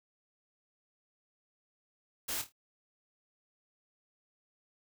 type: noise with echo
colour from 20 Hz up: white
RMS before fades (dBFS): -36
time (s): 2.28-2.42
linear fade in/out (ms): 10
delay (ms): 26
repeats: 4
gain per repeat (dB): -9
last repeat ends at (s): 2.524
effects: none